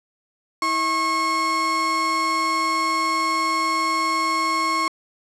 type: tone pair together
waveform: 35% pulse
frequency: 323.7 / 1088 Hz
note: E4 / C#6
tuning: -31 / -33 cents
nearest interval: octave + major sixth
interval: 2098 cents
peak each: -28 / -18 dBFS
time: 0.62-4.88 s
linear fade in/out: 2 ms
effects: low-pass 8000 Hz 12 dB/octave